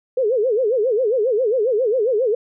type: tone with vibrato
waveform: sine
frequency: 466.9 Hz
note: A#4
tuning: 3 cents sharp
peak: -15 dBFS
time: 0.17-2.35 s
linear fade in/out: 5 ms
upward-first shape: sine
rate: 7.4 Hz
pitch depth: 230 cents each way
effects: none